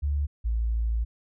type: tone pair in turn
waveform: sine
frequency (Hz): 72 / 56.42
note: D2 / A1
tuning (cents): -34 / +44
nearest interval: major third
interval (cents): 422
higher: first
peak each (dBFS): -23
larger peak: neither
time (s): 0.02-0.27 / 0.44-1.05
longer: second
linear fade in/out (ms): 20
effects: none